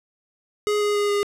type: tone with pitch steps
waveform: square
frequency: 417.3 / 414.2 / 411.1 / 408 Hz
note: G#4 / G#4 / G#4 / G#4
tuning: +8 / -5 / -18 / -31 cents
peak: -20 dBFS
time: 0.67-1.23 s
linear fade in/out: 0 ms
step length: 140 ms
effects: low-pass 10000 Hz 12 dB/octave + 8-bit